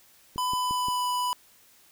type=click train; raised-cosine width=3 ms; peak=-26 dBFS; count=4; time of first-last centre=0.36-0.884 s; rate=5.72 Hz
type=tone with pitch glide; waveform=square; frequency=1001 to 991.2 Hz; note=B5 to B5; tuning=+23 to +6 cents; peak=-26 dBFS; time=0.38-1.33 s; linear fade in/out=0 ms; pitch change=-17 cents; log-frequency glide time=0.55-1.08 s
effects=white hiss -58 dBFS RMS until 1.91 s